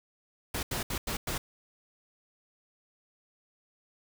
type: noise bursts at uneven times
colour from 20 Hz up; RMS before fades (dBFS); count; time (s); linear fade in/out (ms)
pink; -33; 5; 0.54-0.63 / 0.71-0.83 / 0.9-0.98 / 1.07-1.17 / 1.27-1.38; 5
effects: none